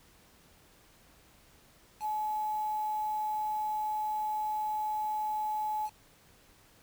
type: tone with quantisation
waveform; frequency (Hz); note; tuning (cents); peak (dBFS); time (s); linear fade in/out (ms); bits
sine; 854; G#5; +48; -30; 2-5.9; 50; 8
effects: pink hiss -61 dBFS RMS until 6.82 s